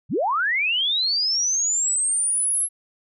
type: linear sweep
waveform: sine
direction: up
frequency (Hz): 83.7 to 11175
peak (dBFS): -19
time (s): 0.09-2.69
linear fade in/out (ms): 50
effects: none